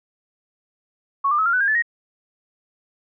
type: tone with pitch steps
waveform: sine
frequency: 1108.7 / 1195.2 / 1288.4 / 1388.8 / 1497.1 / 1613.9 / 1739.7 / 1875.4 Hz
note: C#6 / D6 / E6 / F6 / F#6 / G6 / A6 / A#6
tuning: 0 / +30 / -40 / -10 / +20 / +50 / -20 / +10 cents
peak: -16 dBFS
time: 1.24-1.824 s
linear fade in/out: 10 ms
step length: 73 ms
effects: none